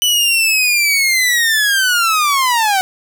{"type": "linear sweep", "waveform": "sawtooth", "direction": "down", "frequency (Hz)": [2993, 740], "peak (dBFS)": -8, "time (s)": [0.02, 2.81], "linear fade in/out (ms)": 0, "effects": []}